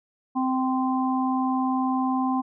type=harmonic tone; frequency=259.7 Hz; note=C4; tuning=13 cents flat; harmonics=1 / 3 / 4; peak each=-23 / -28 / -29 dBFS; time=0.35-2.42 s; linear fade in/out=20 ms; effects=none